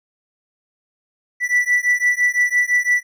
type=beating tone pair; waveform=triangle; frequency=1964 / 1969.9 Hz; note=B6 / B6; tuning=-10 / -5 cents; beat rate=5.9 Hz; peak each=-16 dBFS; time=1.4-3.03 s; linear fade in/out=50 ms; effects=none